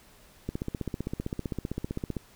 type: click train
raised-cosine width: 3 ms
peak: -18 dBFS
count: 27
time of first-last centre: 0.49-2.167 s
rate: 15.5 Hz
effects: pink hiss -57 dBFS RMS until 2.35 s